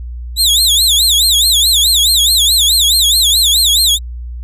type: tone with vibrato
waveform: sawtooth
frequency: 3729 Hz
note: A#7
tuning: in tune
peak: -5 dBFS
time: 0.36-3.99 s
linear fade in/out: 50 ms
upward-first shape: sine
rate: 4.7 Hz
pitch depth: 220 cents each way
effects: added 60 Hz sine -22 dBFS peak until 4.43 s + resampled to 32000 Hz